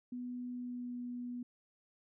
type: tone with pitch glide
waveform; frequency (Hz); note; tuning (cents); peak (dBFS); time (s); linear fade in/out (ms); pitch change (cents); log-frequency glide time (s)
sine; 246.9 to 244.5; B3 to B3; 0 to -17; -39; 0.12-1.43; 5; -17; 0.52-0.98
effects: none